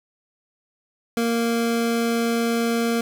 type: tone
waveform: 25% pulse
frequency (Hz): 232.2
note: A#3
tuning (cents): -7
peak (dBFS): -16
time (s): 1.17-3.01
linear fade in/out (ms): 2
effects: none